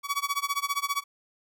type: tone with tremolo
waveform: sawtooth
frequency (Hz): 1133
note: C#6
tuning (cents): +37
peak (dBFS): -20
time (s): 0.03-1.04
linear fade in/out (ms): 50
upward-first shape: sine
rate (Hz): 15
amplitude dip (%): 95
effects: none